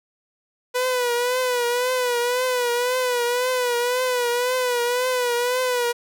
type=tone with vibrato; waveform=sawtooth; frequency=493.9 Hz; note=B4; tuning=in tune; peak=-16 dBFS; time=0.74-5.93 s; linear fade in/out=20 ms; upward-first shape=triangle; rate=1.9 Hz; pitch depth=69 cents each way; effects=none

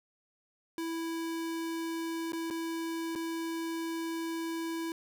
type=tone with dropouts; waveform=square; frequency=329.6 Hz; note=E4; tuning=in tune; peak=-34 dBFS; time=0.78-4.92 s; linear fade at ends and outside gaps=1 ms; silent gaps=2.321-2.332 / 2.502-2.508 / 3.152-3.158 s; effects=none

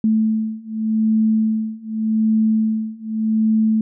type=beating tone pair; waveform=sine; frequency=218.8 / 219.65 Hz; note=A3 / A3; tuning=-9 / -3 cents; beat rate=0.85 Hz; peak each=-19 / -18 dBFS; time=0.04-3.81 s; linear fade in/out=2 ms; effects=none

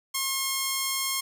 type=tone; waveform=5% pulse; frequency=1075 Hz; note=C6; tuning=47 cents sharp; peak=-14 dBFS; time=0.14-1.21 s; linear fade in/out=10 ms; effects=none

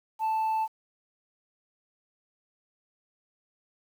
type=tone; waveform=sine; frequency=880 Hz; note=A5; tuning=in tune; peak=-22 dBFS; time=0.19-0.68 s; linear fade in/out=50 ms; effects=tanh soft clip ceiling -24 dBFS + 9-bit

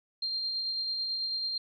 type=tone with tremolo; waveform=sine; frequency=4186 Hz; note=C8; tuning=in tune; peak=-29 dBFS; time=0.22-1.58 s; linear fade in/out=5 ms; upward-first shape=sine; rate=9.1 Hz; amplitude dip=25%; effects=none

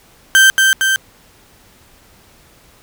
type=tone with echo; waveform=35% pulse; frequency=1561 Hz; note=G6; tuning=8 cents flat; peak=-4 dBFS; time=0.35-0.5 s; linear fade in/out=0 ms; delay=230 ms; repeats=2; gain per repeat=-3 dB; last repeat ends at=0.96 s; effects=pink hiss -48 dBFS RMS until 2.82 s

